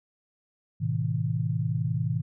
sine tone cluster, 109.1 / 128.9 / 160.3 Hz, A2 / C3 / E3, -14 / -26 / -48 cents, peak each -29 dBFS, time 0.8-2.22 s, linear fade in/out 20 ms, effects none

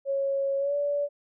sine tone with pitch glide, 550 to 576 Hz, C#5 to D5, -14 to -34 cents, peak -24 dBFS, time 0.05-1.09 s, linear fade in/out 50 ms, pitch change +80 cents, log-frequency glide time 0.58-0.75 s, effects none

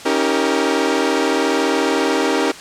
sawtooth chord, Eb dominant seventh, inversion third, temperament equal with one note detuned, 277.2 / 318 / 392 / 466.2 Hz, Db4 / Eb4 / G4 / Bb4, 0 / +38 / 0 / 0 cents, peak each -17 dBFS, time 0.05-2.52 s, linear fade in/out 10 ms, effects white hiss -35 dBFS RMS until 2.6 s + low-pass 7000 Hz 12 dB/octave

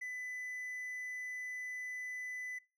triangle tone, 2000 Hz, B6, 21 cents sharp, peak -38 dBFS, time 0.01-2.59 s, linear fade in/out 10 ms, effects noise-tail reverb RT60 0.3 s tail -22 dB re dry

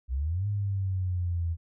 sine exponential two-way sweep, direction up then down, 59.8 to 103.83 to 82.5 Hz, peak -26 dBFS, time 0.08-1.57 s, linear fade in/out 50 ms, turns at 0.47 s, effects none

